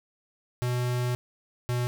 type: tone pair in turn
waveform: square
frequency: 123.47 / 122.62 Hz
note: B2 / B2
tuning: 0 / -12 cents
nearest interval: unison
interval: 12 cents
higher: first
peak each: -26 dBFS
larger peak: neither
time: 0.62-1.15 / 1.69-1.87 s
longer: first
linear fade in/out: 0 ms
effects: none